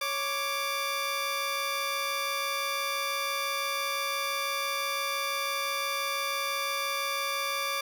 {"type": "tone pair together", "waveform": "15% pulse", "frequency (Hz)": [554.4, 1174.7], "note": ["C#5", "D6"], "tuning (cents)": [0, 0], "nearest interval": "octave + minor second", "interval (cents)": 1300, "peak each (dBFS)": [-28, -24], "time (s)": [0.01, 7.81], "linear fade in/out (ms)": 5, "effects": []}